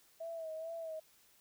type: tone with vibrato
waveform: sine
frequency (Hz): 649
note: E5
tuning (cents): -27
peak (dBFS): -40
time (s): 0.2-1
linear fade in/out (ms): 10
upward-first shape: sine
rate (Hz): 2.3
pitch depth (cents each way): 48
effects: white hiss -67 dBFS RMS until 1.4 s